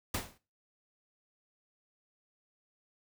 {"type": "noise with exponential decay", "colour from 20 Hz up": "pink", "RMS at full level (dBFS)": -30, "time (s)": [0.14, 0.38], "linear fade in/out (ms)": 5, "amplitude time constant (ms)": 51, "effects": ["noise-tail reverb RT60 0.3 s tail -17 dB re dry"]}